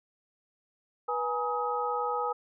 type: tone cluster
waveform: sine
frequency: 487.2 / 833 / 950 / 1263 Hz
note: B4 / G#5 / A#5 / D#6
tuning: -24 / +5 / +33 / +26 cents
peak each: -33 / -32 / -39 / -32 dBFS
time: 1.08-2.33 s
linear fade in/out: 10 ms
effects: none